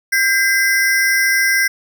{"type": "ring-modulated tone", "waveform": "square", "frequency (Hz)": 1816, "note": "A#6", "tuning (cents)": -46, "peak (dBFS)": -10, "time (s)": [0.12, 1.68], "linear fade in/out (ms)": 10, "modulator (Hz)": 223, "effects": []}